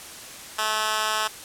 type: tone with high-pass filter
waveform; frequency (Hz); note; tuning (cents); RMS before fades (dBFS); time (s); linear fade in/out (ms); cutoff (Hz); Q
10% pulse; 216.3; A3; -29; -25; 0.58-1.28; 10; 1200; 0.82
effects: white hiss -40 dBFS RMS until 1.44 s + low-pass 11000 Hz 12 dB/octave